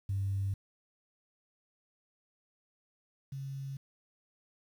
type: tone pair in turn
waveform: sine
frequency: 98 / 136.52 Hz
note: G2 / C#3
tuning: 0 / -26 cents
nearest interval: tritone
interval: 574 cents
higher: second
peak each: -29 / -37 dBFS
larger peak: first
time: 0.09-0.54 / 3.32-3.77 s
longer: neither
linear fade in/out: 5 ms
effects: tanh soft clip ceiling -25 dBFS + 10-bit